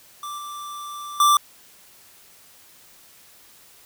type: tone with level steps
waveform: square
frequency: 1174.7 Hz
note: D6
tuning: in tune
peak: -31 / -33 / -14 dBFS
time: 0.23-1.37 s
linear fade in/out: 2 ms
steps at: 0.38 / 1.2 s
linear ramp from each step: 2 ms
effects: white hiss -51 dBFS RMS until 3.85 s